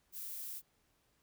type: noise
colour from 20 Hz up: violet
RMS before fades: -44 dBFS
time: 0.12-0.62 s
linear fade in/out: 50 ms
effects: pink hiss -75 dBFS RMS until 1.22 s